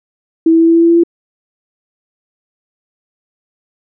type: tone with pitch steps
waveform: sine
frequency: 326.2 / 328.1 / 330 / 331.9 / 333.8 / 335.8 / 337.7 / 339.7 Hz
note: E4 / E4 / E4 / E4 / E4 / E4 / E4 / F4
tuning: -18 / -8 / +2 / +12 / +22 / +32 / +42 / -48 cents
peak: -5 dBFS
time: 0.46-1.036 s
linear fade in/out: 5 ms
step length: 72 ms
effects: none